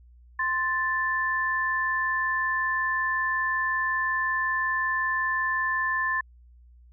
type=tone pair together; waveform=sine; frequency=1045.4 / 1760 Hz; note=C6 / A6; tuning=-2 / 0 cents; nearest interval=major sixth; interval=902 cents; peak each=-28 / -25 dBFS; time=0.39-6.21 s; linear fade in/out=5 ms; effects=added 60 Hz sine -50 dBFS peak until 6.92 s